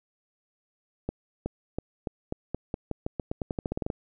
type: accelerating click train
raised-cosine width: 2 ms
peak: -16 dBFS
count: 20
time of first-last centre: 1.09-3.902 s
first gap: 370 ms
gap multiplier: 0.88
effects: none